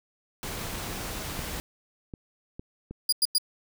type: noise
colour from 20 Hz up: pink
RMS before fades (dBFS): -35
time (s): 0.43-1.6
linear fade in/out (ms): 0
type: clicks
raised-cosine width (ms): 3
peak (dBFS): -25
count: 4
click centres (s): 1.392 / 2.138 / 2.595 / 2.91
type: tone bursts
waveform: sawtooth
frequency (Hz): 4866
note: D#8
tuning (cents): -39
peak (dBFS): -17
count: 3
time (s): 3.09-3.383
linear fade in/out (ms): 5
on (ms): 35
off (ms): 94
effects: none